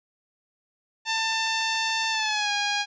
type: tone with pitch glide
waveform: 10% pulse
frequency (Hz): 893 to 818.9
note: A5 to G#5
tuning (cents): +25 to -25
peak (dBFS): -15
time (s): 1.05-2.86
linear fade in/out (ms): 50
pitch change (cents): -150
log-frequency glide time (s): 2.1-2.51
effects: resampled to 16000 Hz